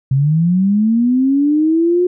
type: linear sweep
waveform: sine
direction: up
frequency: 129.8 to 363 Hz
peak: -10 dBFS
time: 0.11-2.07 s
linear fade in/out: 5 ms
effects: none